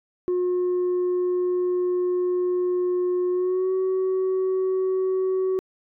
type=tone with pitch glide; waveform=sine; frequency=360.1 to 376 Hz; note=F#4 to F#4; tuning=-47 to +28 cents; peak=-18 dBFS; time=0.28-5.59 s; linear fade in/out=0 ms; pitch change=+75 cents; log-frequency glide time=3.31-3.72 s; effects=tanh soft clip ceiling -19 dBFS